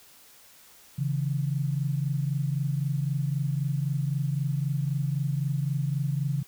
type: tone pair together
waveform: sine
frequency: 137 / 160.85 Hz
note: C#3 / E3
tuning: -20 / -42 cents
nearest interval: minor third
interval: 278 cents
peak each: -26 / -30 dBFS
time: 0.98-6.43 s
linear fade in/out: 10 ms
effects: white hiss -54 dBFS RMS until 6.47 s